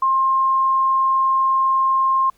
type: tone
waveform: sine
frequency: 1062 Hz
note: C6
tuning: 25 cents sharp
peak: -14 dBFS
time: 0.02-2.3 s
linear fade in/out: 5 ms
effects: pink hiss -59 dBFS RMS until 2.37 s